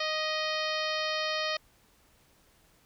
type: harmonic tone with a mistuned harmonic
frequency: 620 Hz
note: D#5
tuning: 6 cents flat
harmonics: 1 / 2 / 3 / 4 / 5 / 6 / 7 / 8 / 9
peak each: -34 / -36 / -36 / -38 / -38 / -41 / -38 / -41 / -45 dBFS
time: 0-1.57 s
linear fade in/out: 5 ms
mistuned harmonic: 3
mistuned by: +25 cents
effects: pink hiss -64 dBFS RMS until 2.85 s